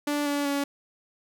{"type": "tone with pitch steps", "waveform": "sawtooth", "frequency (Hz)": [291.9, 287.1, 282.3], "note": ["D4", "D4", "C#4"], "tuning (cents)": [-10, -39, 32], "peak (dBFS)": -21, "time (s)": [0.07, 0.64], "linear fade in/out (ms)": 5, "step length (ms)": 190, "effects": []}